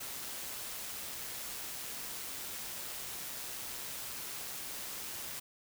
white noise with amplitude modulation, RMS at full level -41 dBFS, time 0-5.4 s, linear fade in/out 10 ms, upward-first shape sine, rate 130 Hz, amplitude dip 25%, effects none

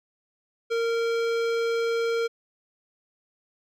sine tone with hard clipping, 461.7 Hz, A#4, 17 cents flat, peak -25 dBFS, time 0.7-2.28 s, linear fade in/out 20 ms, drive 17 dB, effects none

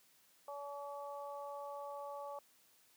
harmonic tone, 284.8 Hz, C#4, 47 cents sharp, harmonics 2 / 3 / 4, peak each -46 / -48 / -50 dBFS, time 0.48-2.39 s, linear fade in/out 2 ms, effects white hiss -69 dBFS RMS until 2.96 s + high-pass 100 Hz 12 dB/octave

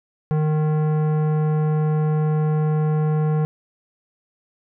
sine tone with tanh clipping, 153.7 Hz, D#3, 21 cents flat, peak -19 dBFS, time 0.31-3.45 s, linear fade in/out 0 ms, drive 15 dB, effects none

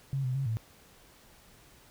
sine tone with pitch steps, 136.4 / 127.5 / 136.3 / 111.8 Hz, C#3 / C3 / C#3 / A2, -28 / -44 / -29 / +28 cents, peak -28 dBFS, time 0.13-0.57 s, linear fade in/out 0 ms, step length 110 ms, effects pink hiss -58 dBFS RMS until 1.9 s

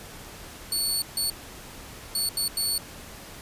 20% pulse tone bursts at uneven times, 4435 Hz, C#8, in tune, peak -18 dBFS, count 5, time 0.72-1.02 / 1.17-1.3 / 2.15-2.29 / 2.37-2.48 / 2.57-2.78 s, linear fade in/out 2 ms, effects pink hiss -43 dBFS RMS until 3.41 s + resampled to 32000 Hz

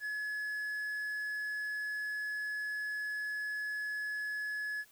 triangle tone, 1700 Hz, G#6, 40 cents sharp, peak -33 dBFS, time 0-4.85 s, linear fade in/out 50 ms, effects white hiss -63 dBFS RMS until 4.91 s

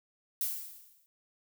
violet noise with exponential decay, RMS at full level -30 dBFS, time 0.41-1.06 s, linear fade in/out 0 ms, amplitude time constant 140 ms, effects none

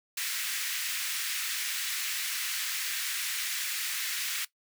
pink high-pass noise, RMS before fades -33 dBFS, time 0.17-4.45 s, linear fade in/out 5 ms, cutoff 1700 Hz, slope 24 dB/octave, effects noise-tail reverb RT60 0.1 s tail -17 dB re dry

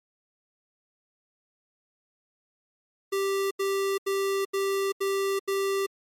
square tone bursts, 392 Hz, G4, in tune, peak -25 dBFS, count 6, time 3.12-5.865 s, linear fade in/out 10 ms, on 390 ms, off 81 ms, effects MP3 64 kbps

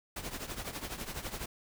pink noise with tremolo, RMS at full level -37 dBFS, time 0.16-1.46 s, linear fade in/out 5 ms, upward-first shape triangle, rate 12 Hz, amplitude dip 80%, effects none

